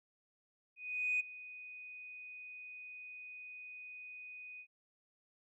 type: tone with ADSR envelope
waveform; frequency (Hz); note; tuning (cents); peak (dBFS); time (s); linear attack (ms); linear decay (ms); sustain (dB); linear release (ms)
sine; 2489; D#7; 0; -29; 0.76-4.67; 440; 14; -18; 72
effects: tanh soft clip ceiling -25 dBFS